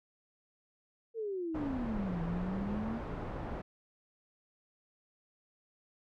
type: exponential two-way sweep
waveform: sine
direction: down then up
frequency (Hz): 466.2 to 164.81 to 234.5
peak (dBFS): -34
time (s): 1.14-3.01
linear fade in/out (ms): 50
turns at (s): 2.21
type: low-pass noise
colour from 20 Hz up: pink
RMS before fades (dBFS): -40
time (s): 1.54-3.62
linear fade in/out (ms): 10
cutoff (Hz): 1100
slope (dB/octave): 12
effects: none